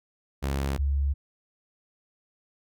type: tone pair in turn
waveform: sawtooth / sine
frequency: 68.7 / 69.9 Hz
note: C#2 / C#2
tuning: -15 / +15 cents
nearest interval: unison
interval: 30 cents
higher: second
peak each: -22 dBFS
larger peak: neither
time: 0.42-0.78 / 0.78-1.14 s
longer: neither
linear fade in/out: 20 ms
effects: none